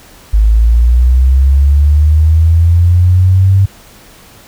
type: linear sweep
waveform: sine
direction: up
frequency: 51.91 to 98 Hz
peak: -4 dBFS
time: 0.33-3.66 s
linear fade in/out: 10 ms
effects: pink hiss -39 dBFS RMS until 4.47 s